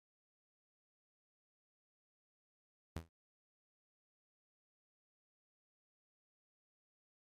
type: tone with exponential decay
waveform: sawtooth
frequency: 82.41 Hz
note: E2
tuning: in tune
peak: -34 dBFS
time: 2.96-3.09 s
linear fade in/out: 5 ms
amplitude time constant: 27 ms
effects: noise-tail reverb RT60 0.1 s tail -24 dB re dry + MP3 64 kbps